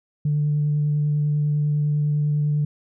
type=tone with vibrato; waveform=sine; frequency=148.3 Hz; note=D3; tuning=17 cents sharp; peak=-17 dBFS; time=0.25-2.65 s; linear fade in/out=5 ms; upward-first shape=triangle; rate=10 Hz; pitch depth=12 cents each way; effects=tanh soft clip ceiling -14 dBFS